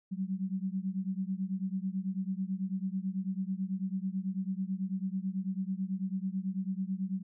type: beating tone pair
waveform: sine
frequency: 186.2 / 195.3 Hz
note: F#3 / G3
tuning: +11 / -6 cents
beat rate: 9.1 Hz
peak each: -34 / -35 dBFS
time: 0.11-7.23 s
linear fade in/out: 20 ms
effects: none